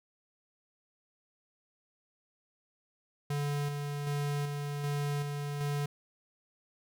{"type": "tone with tremolo", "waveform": "square", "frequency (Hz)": 144.5, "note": "D3", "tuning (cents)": -28, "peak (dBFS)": -31, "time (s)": [3.3, 5.86], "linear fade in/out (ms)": 5, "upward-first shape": "square", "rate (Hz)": 1.3, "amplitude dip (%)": 35, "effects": []}